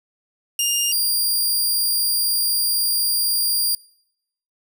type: tone pair in turn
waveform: 15% pulse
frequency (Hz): 2820 / 4786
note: F7 / D8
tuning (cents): +16 / +32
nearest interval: major sixth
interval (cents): 916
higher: second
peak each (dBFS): -11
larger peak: neither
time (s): 0.59-0.92 / 0.92-3.75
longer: second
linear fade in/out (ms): 2
effects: noise-tail reverb RT60 0.8 s tail -25 dB re dry